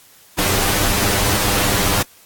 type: noise with comb filter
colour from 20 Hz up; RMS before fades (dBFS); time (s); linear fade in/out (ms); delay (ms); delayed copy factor
pink; -17; 0.38-2.03; 10; 10; +1
effects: white hiss -48 dBFS RMS until 2.25 s + AAC 64 kbps